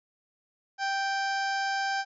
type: harmonic tone with a mistuned harmonic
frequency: 784 Hz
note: G5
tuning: in tune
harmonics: 1 / 2 / 3 / 4 / 5 / 6 / 7 / 8 / 9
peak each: -29 / -31 / -42 / -44 / -47 / -42 / -41 / -48 / -53 dBFS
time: 0.78-2.05 s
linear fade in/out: 50 ms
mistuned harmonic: 7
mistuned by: -71 cents
effects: none

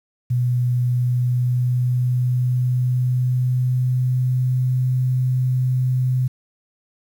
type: tone with pitch glide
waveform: sine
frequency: 123.47 to 127.75 Hz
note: B2 to C3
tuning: 0 to -41 cents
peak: -16 dBFS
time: 0.3-6.28 s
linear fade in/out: 10 ms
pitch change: +59 cents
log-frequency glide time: 0.85-4.91 s
effects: 8-bit

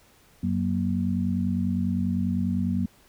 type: tone cluster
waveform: sine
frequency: 91.9 / 186.6 / 236.6 Hz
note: F#2 / F#3 / A#3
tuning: -11 / +15 / +26 cents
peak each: -29 / -26 / -27 dBFS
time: 0.43-2.86 s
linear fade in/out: 5 ms
effects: pink hiss -58 dBFS RMS until 3.08 s

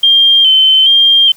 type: tone with vibrato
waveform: sine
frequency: 3136 Hz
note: G7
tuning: in tune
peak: -4 dBFS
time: 0.03-1.32 s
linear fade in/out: 5 ms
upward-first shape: square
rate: 1.2 Hz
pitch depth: 34 cents each way
effects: white hiss -43 dBFS RMS until 1.36 s

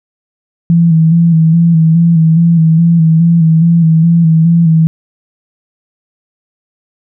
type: tone with vibrato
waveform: sine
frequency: 164.81 Hz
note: E3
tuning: in tune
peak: -4 dBFS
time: 0.7-4.87 s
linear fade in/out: 0 ms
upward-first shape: square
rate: 2.4 Hz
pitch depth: 39 cents each way
effects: none

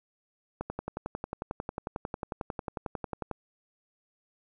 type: click train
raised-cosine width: 1 ms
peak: -19 dBFS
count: 31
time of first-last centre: 0.61-3.313 s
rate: 11.1 Hz
effects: none

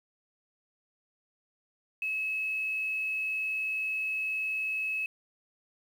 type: tone with quantisation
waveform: sine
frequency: 2581 Hz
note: E7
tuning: 37 cents flat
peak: -29 dBFS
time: 2.02-5.06 s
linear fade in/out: 2 ms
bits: 9
effects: none

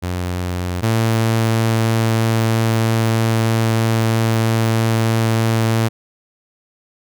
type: tone pair in turn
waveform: sawtooth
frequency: 89.6 / 112.89 Hz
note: F2 / A2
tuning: +45 / +45 cents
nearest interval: major third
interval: 400 cents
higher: second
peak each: -16 / -10 dBFS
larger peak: second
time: 0.02-0.82 / 0.82-5.89 s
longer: second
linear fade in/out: 20 ms
effects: none

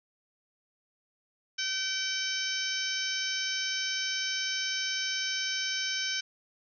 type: harmonic tone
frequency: 768 Hz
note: G5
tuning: 36 cents flat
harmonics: 2 / 3 / 4 / 5 / 6 / 7 / 8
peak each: -36 / -38 / -36 / -40 / -41 / -35 / -38 dBFS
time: 1.58-6.21 s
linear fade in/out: 10 ms
effects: none

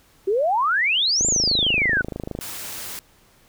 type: exponential two-way sweep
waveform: sine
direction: up then down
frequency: 370 to 7459 to 1436 Hz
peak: -17 dBFS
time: 0.27-2.02 s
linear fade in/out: 10 ms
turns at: 1.27 s
type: click train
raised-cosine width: 2 ms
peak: -15 dBFS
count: 32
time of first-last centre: 1.21-2.389 s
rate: 26.3 Hz
type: noise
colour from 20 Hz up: white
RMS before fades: -33 dBFS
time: 2.41-2.99 s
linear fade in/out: 0 ms
effects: pink hiss -56 dBFS RMS until 3.48 s

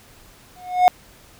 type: tone with exponential growth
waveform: triangle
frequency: 726 Hz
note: F#5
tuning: 33 cents flat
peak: -4 dBFS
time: 0.56-0.88 s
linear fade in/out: 0 ms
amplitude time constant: 69 ms
effects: pink hiss -49 dBFS RMS until 1.39 s

